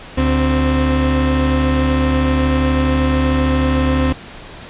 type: tone pair together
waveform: 35% pulse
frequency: 73.42 / 261 Hz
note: D2 / C4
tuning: 0 / -4 cents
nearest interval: octave + minor seventh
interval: 2196 cents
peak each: -14 dBFS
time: 0.17-4.13 s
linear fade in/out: 10 ms
effects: pink hiss -35 dBFS RMS until 4.69 s + resampled to 8000 Hz